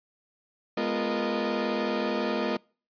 35% pulse tone cluster, 209.1 / 248.1 / 348.3 / 463.5 / 616 Hz, G#3 / B3 / F4 / A#4 / D#5, +12 / +8 / -5 / -10 / -17 cents, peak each -31 dBFS, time 0.77-2.57 s, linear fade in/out 5 ms, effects noise-tail reverb RT60 0.4 s tail -26 dB re dry + resampled to 11025 Hz

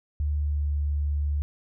sine tone with pitch glide, 73.8 to 72.91 Hz, D2 to D2, +9 to -12 cents, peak -23 dBFS, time 0.2-1.42 s, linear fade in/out 0 ms, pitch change -21 cents, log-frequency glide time 0.35-0.68 s, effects none

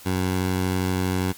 15% pulse tone with vibrato, 92.5 Hz, F#2, in tune, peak -15 dBFS, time 0.05-1.33 s, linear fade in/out 20 ms, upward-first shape sine, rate 17 Hz, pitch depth 9 cents each way, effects white hiss -45 dBFS RMS until 1.37 s + MP3 96 kbps

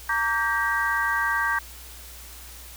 sine tone cluster, 922 / 1154 / 1584 / 1906 Hz, A#5 / D6 / G6 / A#6, -19 / -31 / +18 / +38 cents, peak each -29 / -28 / -24 / -29 dBFS, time 0.09-1.59 s, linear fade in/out 5 ms, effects added 60 Hz sine -44 dBFS peak until 2.76 s + white hiss -44 dBFS RMS until 2.76 s

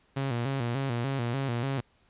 sawtooth tone with vibrato, 127.3 Hz, C3, 47 cents flat, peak -24 dBFS, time 0.16-1.81 s, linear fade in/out 10 ms, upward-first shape square, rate 3.4 Hz, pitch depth 120 cents each way, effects pink hiss -66 dBFS RMS until 2.09 s + resampled to 8000 Hz

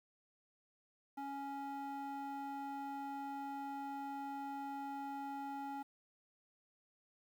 square tone with band-pass filter, 278.1 Hz, C#4, 6 cents sharp, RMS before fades -44 dBFS, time 1.17-5.83 s, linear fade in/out 10 ms, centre 720 Hz, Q 2.3, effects 11-bit

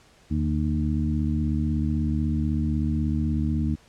harmonic tone with a mistuned harmonic, 76.2 Hz, D#2, 36 cents flat, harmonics 1 / 2 / 3 / 4, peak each -25 / -28 / -27 / -31 dBFS, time 0.3-3.76 s, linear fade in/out 20 ms, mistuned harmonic 1, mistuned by +71 cents, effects pink hiss -56 dBFS RMS until 3.88 s + low-pass 8000 Hz 12 dB/octave

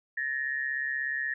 sine tone pair together, 1728.1 / 1864.7 Hz, A6 / A#6, -32 / 0 cents, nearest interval minor second, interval 132 cents, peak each -32 / -31 dBFS, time 0.17-1.34 s, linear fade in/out 5 ms, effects none

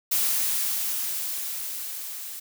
blue noise with level ramp, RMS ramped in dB -23 to -37 dBFS, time 0.11-2.4 s, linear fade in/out 10 ms, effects none

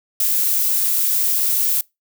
violet noise, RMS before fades -18 dBFS, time 0.2-1.81 s, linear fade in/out 2 ms, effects noise-tail reverb RT60 0.2 s tail -24 dB re dry

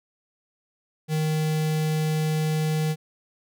square tone with notch filter, 155.56 Hz, D#3, in tune, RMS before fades -24 dBFS, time 1.08-2.96 s, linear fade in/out 50 ms, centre 1200 Hz, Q 1.6, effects none

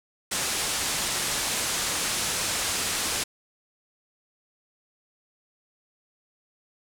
white low-pass noise, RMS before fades -28 dBFS, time 0.31-3.24 s, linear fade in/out 10 ms, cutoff 9800 Hz, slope 24 dB/octave, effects none

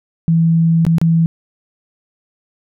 sine tone with dropouts, 164.81 Hz, E3, in tune, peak -9 dBFS, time 0.28-1.26 s, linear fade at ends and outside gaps 0 ms, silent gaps 0.851-0.866 / 0.983-1.015 s, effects none

